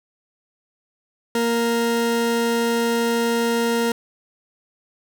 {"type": "tone pair together", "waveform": "40% pulse", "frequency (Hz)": [233.1, 466.2], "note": ["A#3", "A#4"], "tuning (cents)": [0, 0], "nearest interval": "octave", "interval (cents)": 1200, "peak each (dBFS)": -21, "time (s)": [1.35, 3.92], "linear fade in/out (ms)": 2, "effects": []}